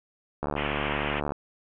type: click train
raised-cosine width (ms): 1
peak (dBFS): -15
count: 66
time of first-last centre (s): 0.43-1.32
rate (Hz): 73
type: band-pass noise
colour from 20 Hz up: white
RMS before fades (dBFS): -33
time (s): 0.56-1.21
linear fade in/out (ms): 20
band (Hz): 900 to 3100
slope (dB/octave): 96
effects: none